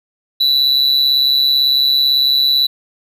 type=tone with amplitude modulation; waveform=triangle; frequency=3958 Hz; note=B7; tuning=3 cents sharp; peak=-6 dBFS; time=0.4-2.67 s; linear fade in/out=10 ms; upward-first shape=sine; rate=138 Hz; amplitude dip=65%; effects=none